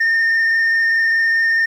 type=tone with frequency modulation; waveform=sine; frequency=1819 Hz; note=A#6; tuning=43 cents flat; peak=-10 dBFS; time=0-1.66 s; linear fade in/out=10 ms; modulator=24.8 Hz; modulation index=0.91; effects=tanh soft clip ceiling -12 dBFS + 8-bit